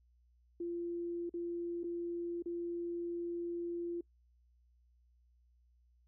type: tone with dropouts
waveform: sine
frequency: 344.1 Hz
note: F4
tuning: 26 cents flat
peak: -36 dBFS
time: 0.6-4.01 s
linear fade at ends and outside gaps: 5 ms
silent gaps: 1.295-1.339 / 1.834-1.84 / 2.424-2.458 s
effects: noise-tail reverb RT60 0.1 s tail -24 dB re dry + added 60 Hz sine -66 dBFS peak until 6.07 s